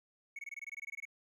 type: tone bursts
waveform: triangle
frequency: 2217 Hz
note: C#7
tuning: in tune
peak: -39 dBFS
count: 14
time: 0.36-1.053 s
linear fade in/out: 5 ms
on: 30 ms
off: 21 ms
effects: none